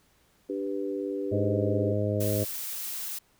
sine chord, G major, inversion second, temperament equal, 293.7 / 392 / 493.9 Hz, D4 / G4 / B4, 0 / 0 / 0 cents, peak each -33 / -32 / -35 dBFS, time 0.49-1.93 s, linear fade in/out 10 ms
harmonic tone, 103.7 Hz, G#2, 2 cents flat, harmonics 1 / 2 / 3 / 4 / 5 / 6, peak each -28 / -34 / -34 / -34 / -32 / -33 dBFS, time 1.31-2.45 s, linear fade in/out 20 ms
blue noise, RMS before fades -35 dBFS, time 2.2-3.19 s, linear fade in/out 10 ms
effects pink hiss -65 dBFS RMS until 3.39 s

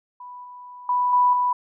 sine tone with level steps, 987.8 Hz, B5, in tune, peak -36 / -38 / -18 / -14 / -18 dBFS, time 0.2-1.53 s, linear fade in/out 5 ms, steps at 0.44 / 0.89 / 1.13 / 1.33 s, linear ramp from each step 2 ms, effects none

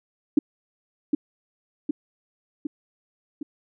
sine tone with echo, 293.7 Hz, D4, in tune, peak -12 dBFS, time 0.37-0.39 s, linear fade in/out 5 ms, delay 760 ms, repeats 4, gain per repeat -4 dB, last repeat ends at 3.43 s, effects none

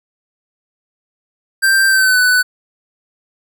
square tone with pitch glide, 1573 to 1495 Hz, G6 to F#6, +6 to +17 cents, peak -10 dBFS, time 1.62-2.43 s, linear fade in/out 20 ms, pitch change -89 cents, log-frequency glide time 1.87-2.19 s, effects none

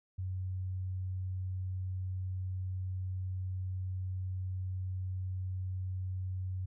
sine tone, 93 Hz, F#2, 9 cents sharp, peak -34 dBFS, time 0.18-6.66 s, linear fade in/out 10 ms, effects none

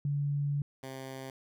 sine / 10% pulse tone pair in turn, 143.4 / 132.69 Hz, D3 / C3, -41 / +25 cents, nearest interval minor second, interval 134 cents, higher first, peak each -28 / -32 dBFS, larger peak first, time 0.05-0.62 / 0.83-1.3 s, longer first, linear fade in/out 2 ms, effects none

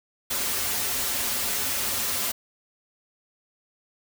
white noise with comb filter, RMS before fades -27 dBFS, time 0.3-2.32 s, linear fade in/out 10 ms, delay 6.3 ms, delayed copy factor -0.8, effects none

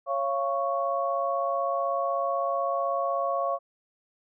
sine tone cluster, 552 / 688 / 1109 Hz, C#5 / F5 / C#6, -7 / -26 / 0 cents, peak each -29 dBFS, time 0.06-3.59 s, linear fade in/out 50 ms, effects none

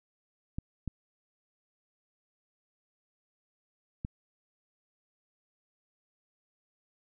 clicks, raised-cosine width 5 ms, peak -22 dBFS, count 3, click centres 0.585 / 0.877 / 4.049 s, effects none

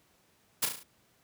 white noise with echo, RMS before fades -27 dBFS, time 0.62-0.66 s, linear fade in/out 10 ms, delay 35 ms, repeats 5, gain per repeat -5 dB, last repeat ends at 0.835 s, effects pink hiss -67 dBFS RMS until 1.23 s + high-pass 80 Hz 12 dB/octave

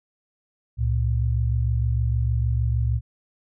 sine tone pair together, 68.26 / 114.8 Hz, C#2 / A#2, -26 / -26 cents, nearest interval major sixth, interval 900 cents, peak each -22 dBFS, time 0.77-3.01 s, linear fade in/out 50 ms, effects none

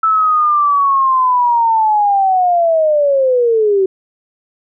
sine linear sweep, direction down, 1318.5 to 374 Hz, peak -9 dBFS, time 0.03-3.86 s, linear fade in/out 5 ms, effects none

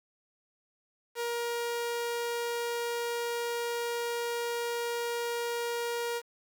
sawtooth tone, 472.6 Hz, A#4, 24 cents sharp, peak -27 dBFS, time 1.15-6.22 s, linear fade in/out 50 ms, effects 9-bit

